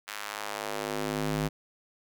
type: tone with high-pass filter sweep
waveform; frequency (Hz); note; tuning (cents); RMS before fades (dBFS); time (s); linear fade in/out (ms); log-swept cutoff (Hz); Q
square; 51.91; G#1; 0; -33; 0.07-1.49; 20; 1600 to 130; 1
effects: none